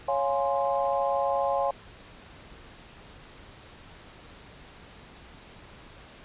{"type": "chord", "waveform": "sine", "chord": "Db major seventh", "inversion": "none", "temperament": "equal", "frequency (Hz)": [554.4, 698.5, 830.6, 1046.5], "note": ["Db5", "F5", "Ab5", "C6"], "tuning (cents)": [0, 0, 0, 0], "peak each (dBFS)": [-27, -30, -29, -32], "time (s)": [0.08, 1.71], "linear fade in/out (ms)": 5, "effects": ["pink hiss -49 dBFS RMS until 6.24 s", "resampled to 8000 Hz"]}